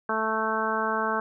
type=harmonic tone; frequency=220 Hz; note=A3; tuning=in tune; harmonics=1 / 2 / 3 / 4 / 5 / 6 / 7; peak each=-34 / -32 / -33 / -31 / -30 / -32 / -31 dBFS; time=0.09-1.2 s; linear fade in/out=2 ms; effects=none